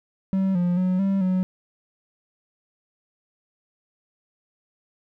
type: tone with pitch steps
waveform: triangle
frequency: 191.7 / 176.5 / 183.9 / 195.1 / 185.1 Hz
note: G3 / F3 / F#3 / G3 / F#3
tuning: -38 / +19 / -10 / -8 / +1 cents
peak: -17 dBFS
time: 0.33-1.43 s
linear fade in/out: 0 ms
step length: 220 ms
effects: none